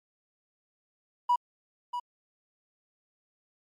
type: tone with echo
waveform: triangle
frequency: 974 Hz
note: B5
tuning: 24 cents flat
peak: -17 dBFS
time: 1.29-1.36 s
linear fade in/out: 10 ms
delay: 640 ms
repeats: 1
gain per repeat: -11 dB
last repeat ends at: 2 s
effects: tanh soft clip ceiling -17 dBFS + MP3 64 kbps